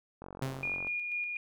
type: click train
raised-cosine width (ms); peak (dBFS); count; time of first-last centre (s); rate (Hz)
1; -30; 31; 0.22-0.869; 46.2
type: tone with exponential decay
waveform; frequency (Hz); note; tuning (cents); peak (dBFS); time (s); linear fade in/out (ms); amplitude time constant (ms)
sawtooth; 133.2; C3; +31; -27; 0.42-0.98; 2; 120
type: tone with tremolo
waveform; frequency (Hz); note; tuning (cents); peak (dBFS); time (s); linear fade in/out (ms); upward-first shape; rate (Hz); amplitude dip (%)
sine; 2432; D#7; -40; -31; 0.63-1.37; 2; square; 4.1; 30
effects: none